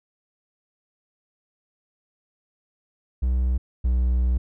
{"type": "tone pair in turn", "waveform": "triangle", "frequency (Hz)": [62.8, 61.79], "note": ["B1", "B1"], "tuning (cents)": [30, 2], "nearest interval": "unison", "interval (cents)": 28, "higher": "first", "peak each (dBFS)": [-17, -16], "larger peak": "second", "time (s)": [[3.22, 3.58], [3.84, 4.38]], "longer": "second", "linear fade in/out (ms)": 10, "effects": []}